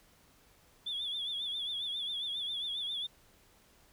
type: tone with vibrato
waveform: sine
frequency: 3443 Hz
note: A7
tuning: 38 cents flat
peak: -33 dBFS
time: 0.86-3.07 s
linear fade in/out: 10 ms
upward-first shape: triangle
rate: 7.4 Hz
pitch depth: 98 cents each way
effects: tanh soft clip ceiling -30 dBFS + pink hiss -64 dBFS RMS until 3.92 s